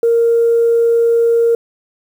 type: tone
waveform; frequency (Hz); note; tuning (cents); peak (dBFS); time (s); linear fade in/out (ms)
sine; 464.8; A#4; -5; -8; 0.03-1.55; 2
effects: tanh soft clip ceiling -4 dBFS + 7-bit